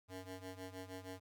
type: ring-modulated tone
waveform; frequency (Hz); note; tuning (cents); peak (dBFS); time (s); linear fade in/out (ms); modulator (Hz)
15% pulse; 186.6; F#3; +15; -38; 0.08-1.2; 20; 90.1
effects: none